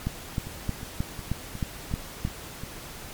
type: two click trains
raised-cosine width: 5 ms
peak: -14 / -24 dBFS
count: 8 / 7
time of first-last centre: 0.07-2.251 / 0.47-2.636 s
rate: 3.21 / 2.77 Hz
effects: pink hiss -41 dBFS RMS until 3.13 s + MP3 96 kbps